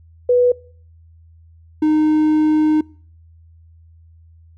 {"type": "tone pair in turn", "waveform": ["sine", "triangle"], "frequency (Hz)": [492, 307.9], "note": ["B4", "D#4"], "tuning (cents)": [-7, -18], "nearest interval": "minor sixth", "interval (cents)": 811, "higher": "first", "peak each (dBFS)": -10, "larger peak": "neither", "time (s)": [[0.29, 0.52], [1.82, 2.81]], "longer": "second", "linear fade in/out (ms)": 5, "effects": ["noise-tail reverb RT60 0.5 s tail -24 dB re dry", "added 82 Hz sine -44 dBFS peak until 4.57 s"]}